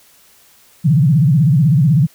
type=tone with vibrato; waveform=sine; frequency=147.4 Hz; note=D3; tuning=7 cents sharp; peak=-8 dBFS; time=0.84-2.07 s; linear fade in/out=20 ms; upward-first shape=sine; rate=16 Hz; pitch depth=270 cents each way; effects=white hiss -49 dBFS RMS until 2.14 s